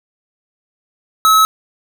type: tone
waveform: square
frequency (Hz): 1292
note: E6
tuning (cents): -35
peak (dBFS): -8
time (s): 1.25-1.45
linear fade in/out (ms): 0
effects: none